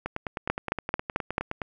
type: two click trains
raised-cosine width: 0.5 ms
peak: -15 / -9 dBFS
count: 16 / 5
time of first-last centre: 0.06-1.618 / 0.5-1.381 s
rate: 9.63 / 4.54 Hz
effects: none